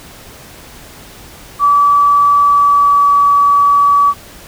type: tone with pitch glide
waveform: sine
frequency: 1151 to 1142.4 Hz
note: D6 to D6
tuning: -35 to -48 cents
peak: -6 dBFS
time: 1.59-4.14 s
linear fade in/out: 50 ms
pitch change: -13 cents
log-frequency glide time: 2.39-3.18 s
effects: pink hiss -36 dBFS RMS until 4.47 s